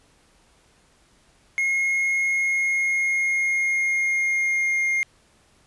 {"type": "tone with pitch glide", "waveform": "triangle", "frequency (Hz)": [2155, 2125], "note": ["C#7", "C7"], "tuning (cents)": [-49, 26], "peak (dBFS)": -18, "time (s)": [1.58, 5.03], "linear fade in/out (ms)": 0, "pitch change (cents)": -25, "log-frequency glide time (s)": [2.26, 4.91], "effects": ["pink hiss -59 dBFS RMS until 5.66 s", "resampled to 24000 Hz"]}